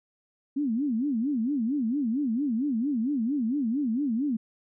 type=tone with vibrato; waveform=sine; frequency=254.9 Hz; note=C4; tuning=45 cents flat; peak=-24 dBFS; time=0.56-4.37 s; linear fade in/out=10 ms; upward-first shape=sine; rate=4.4 Hz; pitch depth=270 cents each way; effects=none